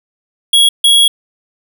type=tone bursts at uneven times; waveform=square; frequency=3322 Hz; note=G#7; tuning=in tune; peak=-6 dBFS; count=2; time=0.53-0.69 / 0.84-1.08 s; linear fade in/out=5 ms; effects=none